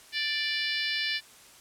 harmonic tone, 587.3 Hz, D5, in tune, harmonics 3 / 4 / 5 / 6 / 7 / 8 / 9, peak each -33 / -34 / -35 / -36 / -36 / -37 / -38 dBFS, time 0.12-1.21 s, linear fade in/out 50 ms, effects white hiss -53 dBFS RMS until 1.6 s + low-pass 11000 Hz 12 dB/octave

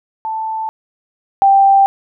sine tone pair in turn, 882 / 785.8 Hz, A5 / G5, +4 / +4 cents, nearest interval major second, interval 200 cents, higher first, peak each -18 / -6 dBFS, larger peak second, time 0.25-0.69 / 1.42-1.86 s, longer neither, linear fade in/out 0 ms, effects none

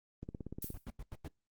click train, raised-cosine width 3 ms, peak -29 dBFS, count 9, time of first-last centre 0.23-0.703 s, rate 16.9 Hz
violet noise with exponential decay, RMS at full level -37 dBFS, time 0.62-0.85 s, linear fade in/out 5 ms, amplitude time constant 50 ms
brown noise bursts, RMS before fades -43 dBFS, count 5, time 0.74-1.28 s, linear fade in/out 2 ms, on 36 ms, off 90 ms
effects noise-tail reverb RT60 0.2 s tail -26 dB re dry + Opus 24 kbps

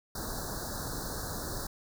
pink band-stop noise, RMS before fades -37 dBFS, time 0.15-1.67 s, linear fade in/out 5 ms, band 1700 to 3900 Hz, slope 96 dB/octave, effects none

